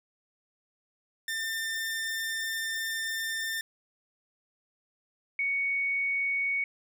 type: tone pair in turn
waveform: sawtooth / sine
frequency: 1797 / 2229 Hz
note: A6 / C#7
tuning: +36 / +9 cents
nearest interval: major third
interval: 373 cents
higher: second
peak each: -27 / -26 dBFS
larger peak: second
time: 1.28-3.61 / 5.39-6.64 s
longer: first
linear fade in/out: 2 ms
effects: none